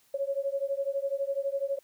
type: beating tone pair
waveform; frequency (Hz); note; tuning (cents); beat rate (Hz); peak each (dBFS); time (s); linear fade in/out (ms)
sine; 547 / 559; C#5 / C#5; -23 / +14; 12; -31; 0.14-1.79; 5
effects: white hiss -65 dBFS RMS until 1.83 s